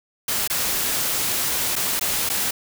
white noise with dropouts, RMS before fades -23 dBFS, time 0.28-2.51 s, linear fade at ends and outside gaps 5 ms, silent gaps 0.476-0.499 / 1.756-1.762 / 1.996-2.01 / 2.292-2.298 s, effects none

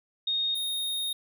sine / square tone pair in turn, 3710 / 3710 Hz, A#7 / A#7, -9 / -9 cents, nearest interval unison, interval 0 cents, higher neither, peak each -25 / -29 dBFS, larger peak first, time 0.27-0.55 / 0.55-1.13 s, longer second, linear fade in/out 5 ms, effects none

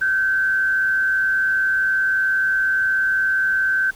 sine tone with frequency modulation, 1542 Hz, G6, 29 cents flat, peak -16 dBFS, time 0.01-3.91 s, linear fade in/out 10 ms, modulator 103 Hz, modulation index 0.46, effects pink hiss -46 dBFS RMS until 3.95 s

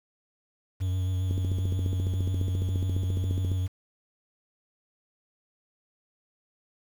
triangle tone with vibrato, 92.5 Hz, F#2, in tune, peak -23 dBFS, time 0.8-3.68 s, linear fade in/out 20 ms, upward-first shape sine, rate 7.4 Hz, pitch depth 26 cents each way
click train, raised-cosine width 3 ms, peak -21 dBFS, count 33, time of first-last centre 1.31-3.517 s, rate 14.5 Hz
effects 8-bit

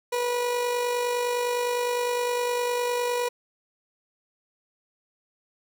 30% pulse tone with amplitude modulation, 486.9 Hz, B4, 25 cents flat, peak -20 dBFS, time 0.12-3.29 s, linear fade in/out 10 ms, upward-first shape sine, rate 49.8 Hz, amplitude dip 35%, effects none

